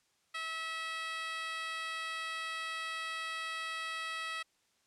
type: tone with high-pass filter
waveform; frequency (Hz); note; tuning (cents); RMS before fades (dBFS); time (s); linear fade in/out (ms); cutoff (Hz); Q
10% pulse; 648; E5; -30; -39; 0.34-4.43; 10; 1400; 1.6
effects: white hiss -73 dBFS RMS until 4.86 s + low-pass 8000 Hz 12 dB/octave